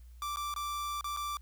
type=tone with dropouts; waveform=45% pulse; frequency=1172 Hz; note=D6; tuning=4 cents flat; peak=-34 dBFS; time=0.22-1.37 s; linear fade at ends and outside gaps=1 ms; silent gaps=0.36-0.37 / 0.54-0.562 / 1.01-1.043 / 1.165-1.171 s; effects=added 60 Hz sine -49 dBFS peak until 1.41 s + white hiss -70 dBFS RMS until 1.41 s